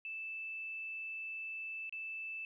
sine tone with dropouts, 2637 Hz, E7, in tune, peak -40 dBFS, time 0.05-2.45 s, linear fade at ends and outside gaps 1 ms, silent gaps 1.895-1.925 s, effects 13-bit

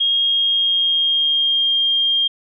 sine tone with pitch glide, 3255 to 3212 Hz, G#7 to G7, -36 to +41 cents, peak -14 dBFS, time 0-2.28 s, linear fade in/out 10 ms, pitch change -23 cents, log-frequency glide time 0.2-1.75 s, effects none

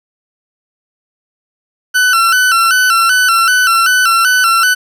40% pulse tone with vibrato, 1425 Hz, F6, 34 cents sharp, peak -7 dBFS, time 1.94-4.75 s, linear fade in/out 20 ms, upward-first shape square, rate 2.6 Hz, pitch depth 89 cents each way, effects resampled to 32000 Hz + 7-bit

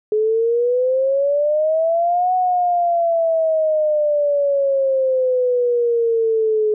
sine exponential two-way sweep, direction up then down, 423.7 to 740 to 423.7 Hz, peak -14 dBFS, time 0.12-6.74 s, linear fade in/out 2 ms, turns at 2.34 s, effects none

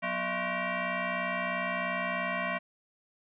sine tone with frequency modulation, 612 Hz, D#5, 29 cents flat, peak -29 dBFS, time 0.02-2.59 s, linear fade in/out 20 ms, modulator 429 Hz, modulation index 4.6, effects resampled to 8000 Hz + 11-bit

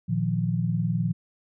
sine chord, Bb suspended fourth, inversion none, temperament just, 116.54 / 155.39 / 174.81 Hz, Bb2 / Eb3 / F3, 0 / -2 / +2 cents, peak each -27 / -28 / -26 dBFS, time 0.08-1.13 s, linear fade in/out 20 ms, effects none

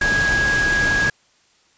sine tone in noise, 1652 Hz, G#6, 10 cents flat, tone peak -16 dBFS, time 0.01-1.1 s, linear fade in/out 5 ms, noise pink, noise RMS -24 dBFS, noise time 0.01-1.1 s, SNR +5 dB, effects white hiss -58 dBFS RMS until 1.77 s + resampled to 16000 Hz

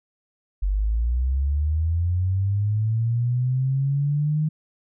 sine linear sweep, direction up, 46.25 to 155.56 Hz, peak -19 dBFS, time 0.62-4.49 s, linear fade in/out 10 ms, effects none

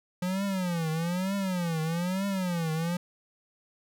square tone with vibrato, 177.3 Hz, F3, 26 cents sharp, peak -28 dBFS, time 0.22-2.97 s, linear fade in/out 5 ms, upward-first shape triangle, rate 1.1 Hz, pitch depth 220 cents each way, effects none

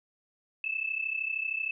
sine tone pair together, 2605 / 2638 Hz, E7 / E7, -21 / +1 cents, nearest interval unison, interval 22 cents, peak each -33 / -32 dBFS, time 0.64-1.71 s, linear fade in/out 2 ms, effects none

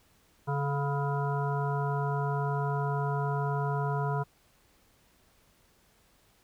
harmonic tone with a mistuned harmonic, 141 Hz, C#3, 30 cents sharp, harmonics 1 / 3 / 5 / 7 / 9 / 10, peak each -29 / -36 / -37 / -35 / -43 / -42 dBFS, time 0.47-4.24 s, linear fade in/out 20 ms, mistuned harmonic 3, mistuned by +21 cents, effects pink hiss -65 dBFS RMS until 6.43 s

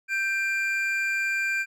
triangle tone pair together, 1567 / 2383 Hz, G6 / D7, -1 / +25 cents, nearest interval perfect fifth, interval 726 cents, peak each -25 dBFS, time 0.08-1.66 s, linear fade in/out 50 ms, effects none

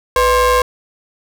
square ring-modulated tone, 277.2 Hz, C#4, in tune, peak -8 dBFS, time 0.16-0.62 s, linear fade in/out 2 ms, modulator 775 Hz, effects none

